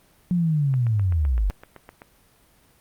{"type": "linear sweep", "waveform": "sine", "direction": "down", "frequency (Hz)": [181.4, 43.25], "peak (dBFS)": -18, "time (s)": [0.31, 1.5], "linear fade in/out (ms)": 0}
{"type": "click train", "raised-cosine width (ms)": 0.5, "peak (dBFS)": -25, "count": 11, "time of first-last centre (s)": [0.74, 2.019], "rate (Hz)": 7.82}
{"effects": ["pink hiss -58 dBFS RMS until 2.8 s", "Opus 32 kbps"]}